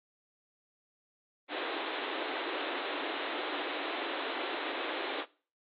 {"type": "band-pass noise", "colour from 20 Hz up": "pink", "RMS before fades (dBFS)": -37, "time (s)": [1.48, 5.26], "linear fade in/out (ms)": 50, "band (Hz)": [280, 3900], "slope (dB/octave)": 96, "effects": ["noise-tail reverb RT60 0.4 s tail -21 dB re dry", "AAC 32 kbps"]}